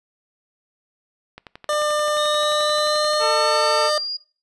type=click train; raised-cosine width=0.3 ms; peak=-21 dBFS; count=22; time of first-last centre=1.38-3.222 s; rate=11.4 Hz
type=tone with pitch glide; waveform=25% pulse; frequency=599 to 604.9 Hz; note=D5 to D#5; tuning=+34 to -49 cents; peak=-15 dBFS; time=1.69-3.98 s; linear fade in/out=2 ms; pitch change=+17 cents; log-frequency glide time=2.39-3.13 s
type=exponential sweep; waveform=sine; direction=up; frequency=3687 to 4874 Hz; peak=-24 dBFS; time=2.17-4.17 s; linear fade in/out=10 ms
type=harmonic tone; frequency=446.9 Hz; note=A4; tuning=27 cents sharp; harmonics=1 / 2 / 3 / 4 / 5 / 6 / 7; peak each=-26 / -24 / -25 / -38 / -37 / -35 / -44 dBFS; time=3.19-3.91 s; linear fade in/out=50 ms
effects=noise-tail reverb RT60 0.4 s tail -22 dB re dry + resampled to 24000 Hz